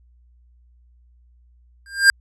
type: tone with exponential growth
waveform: square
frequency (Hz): 1600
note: G6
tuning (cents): +35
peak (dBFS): -6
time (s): 1.86-2.1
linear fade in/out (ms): 1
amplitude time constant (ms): 51
effects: added 60 Hz sine -51 dBFS peak until 2.2 s + resampled to 24000 Hz